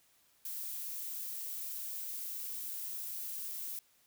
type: noise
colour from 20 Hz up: violet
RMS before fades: -41 dBFS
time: 0.45-3.79 s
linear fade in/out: 2 ms
effects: white hiss -69 dBFS RMS until 4.06 s